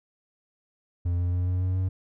triangle tone with pitch steps, 87.31 / 88.48 / 89.66 / 90.86 / 92.08 / 93.31 Hz, F2 / F2 / F2 / F#2 / F#2 / F#2, 0 / +23 / +46 / -31 / -8 / +15 cents, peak -21 dBFS, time 1.05-1.89 s, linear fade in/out 10 ms, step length 140 ms, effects none

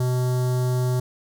square tone with notch filter, 125.8 Hz, B2, 32 cents sharp, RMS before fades -22 dBFS, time 0-1 s, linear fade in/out 5 ms, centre 2400 Hz, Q 0.53, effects none

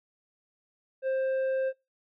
sine tone with tanh clipping, 528 Hz, C5, 16 cents sharp, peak -27 dBFS, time 1.02-1.73 s, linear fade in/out 50 ms, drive 6 dB, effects noise-tail reverb RT60 0.2 s tail -21 dB re dry

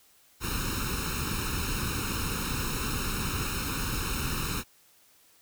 pink noise with comb filter, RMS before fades -31 dBFS, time 0.4-4.64 s, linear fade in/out 50 ms, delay 0.75 ms, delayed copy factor +0.9, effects white hiss -61 dBFS RMS until 5.41 s

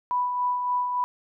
sine tone with tremolo, 988 Hz, B5, in tune, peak -21 dBFS, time 0.11-1.04 s, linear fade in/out 0 ms, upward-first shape sine, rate 3.5 Hz, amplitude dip 40%, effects none

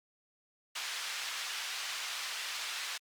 white band-pass noise, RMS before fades -39 dBFS, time 0.75-2.98 s, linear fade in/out 10 ms, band 1200 to 4500 Hz, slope 12 dB/octave, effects Opus 48 kbps

